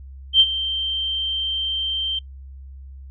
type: tone with ADSR envelope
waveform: sine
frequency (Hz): 3136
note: G7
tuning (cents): 0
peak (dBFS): -7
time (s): 0.33-2.19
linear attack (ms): 71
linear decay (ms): 49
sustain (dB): -14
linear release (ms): 4
effects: noise-tail reverb RT60 0.1 s tail -23 dB re dry + added 67 Hz sine -36 dBFS peak until 3.1 s